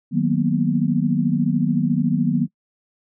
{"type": "chord", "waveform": "sine", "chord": "B major seventh", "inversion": "first", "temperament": "equal", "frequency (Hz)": [155.56, 185, 233.1, 246.9], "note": ["D#3", "F#3", "A#3", "B3"], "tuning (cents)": [0, 0, 0, 0], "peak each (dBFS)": -22, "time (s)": [0.11, 2.48], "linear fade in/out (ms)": 50, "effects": ["noise-tail reverb RT60 0.1 s tail -25 dB re dry"]}